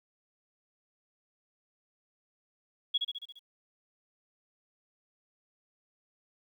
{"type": "tone with echo", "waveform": "sine", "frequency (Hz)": 3341, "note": "G#7", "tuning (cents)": 10, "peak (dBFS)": -24, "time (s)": [2.94, 2.98], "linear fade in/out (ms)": 10, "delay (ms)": 69, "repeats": 6, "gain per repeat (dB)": -4, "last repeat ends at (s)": 3.394, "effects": ["11-bit"]}